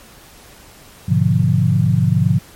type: chord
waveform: sine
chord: G# diminished seventh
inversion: none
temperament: equal with one note detuned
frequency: 103.83 / 124.91 / 146.83 / 174.61 Hz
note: G#2 / B2 / D3 / F3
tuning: 0 / +20 / 0 / 0 cents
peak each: -17 dBFS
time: 1.08-2.39 s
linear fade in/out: 10 ms
effects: pink hiss -43 dBFS RMS until 2.55 s + MP3 64 kbps